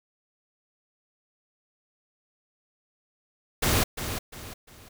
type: noise with echo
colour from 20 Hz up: pink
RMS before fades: -23 dBFS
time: 3.62-3.84 s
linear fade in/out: 10 ms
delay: 350 ms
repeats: 3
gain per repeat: -9 dB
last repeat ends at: 4.89 s
effects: none